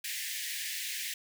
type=high-pass noise; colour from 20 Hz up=pink; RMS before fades=-37 dBFS; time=0.04-1.14 s; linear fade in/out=5 ms; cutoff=1700 Hz; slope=96 dB/octave; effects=none